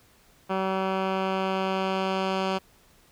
10% pulse tone with low-pass filter sweep, 190.4 Hz, F#3, 50 cents sharp, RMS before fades -27 dBFS, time 0.49-2.59 s, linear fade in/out 20 ms, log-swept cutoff 2000 to 4100 Hz, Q 1, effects pink hiss -59 dBFS RMS until 3.11 s

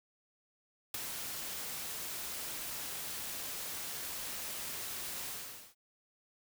white noise with ADSR envelope, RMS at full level -34 dBFS, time 0.94-5.75 s, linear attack 4 ms, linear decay 15 ms, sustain -7 dB, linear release 470 ms, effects none

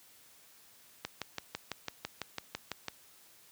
click train, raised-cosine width 0.2 ms, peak -18 dBFS, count 12, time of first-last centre 1.05-2.883 s, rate 6 Hz, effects white hiss -60 dBFS RMS until 3.51 s + high-pass 60 Hz 12 dB/octave

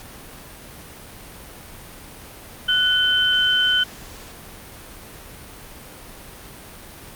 sine tone pair together, 1480 / 3070 Hz, F#6 / G7, 0 / -37 cents, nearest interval octave + minor second, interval 1263 cents, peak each -20 / -17 dBFS, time 2.68-3.84 s, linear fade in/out 10 ms, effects pink hiss -40 dBFS RMS until 7.15 s + Opus 48 kbps

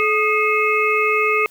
harmonic tone with a mistuned harmonic, 429.9 Hz, A4, 40 cents flat, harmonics 1 / 3 / 5 / 6, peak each -20 / -20 / -20 / -21 dBFS, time 0-1.46 s, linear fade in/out 0 ms, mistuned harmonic 3, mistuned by -74 cents, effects white hiss -50 dBFS RMS until 1.5 s

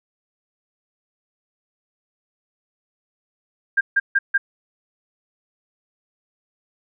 sine tone bursts, 1600 Hz, G6, 35 cents sharp, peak -13 dBFS, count 4, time 3.77-4.38 s, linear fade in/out 10 ms, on 40 ms, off 150 ms, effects none

